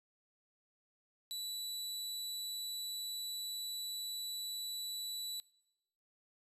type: tone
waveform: sawtooth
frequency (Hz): 3951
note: B7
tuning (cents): 0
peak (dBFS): -36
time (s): 1.31-5.4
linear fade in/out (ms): 0
effects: noise-tail reverb RT60 0.8 s tail -22 dB re dry + resampled to 32000 Hz